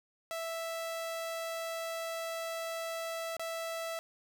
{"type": "tone with dropouts", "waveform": "sawtooth", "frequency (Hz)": 659.3, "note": "E5", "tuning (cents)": 0, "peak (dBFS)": -32, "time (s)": [0.31, 3.99], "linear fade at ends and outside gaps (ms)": 0, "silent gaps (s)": [3.367, 3.395], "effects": ["10-bit"]}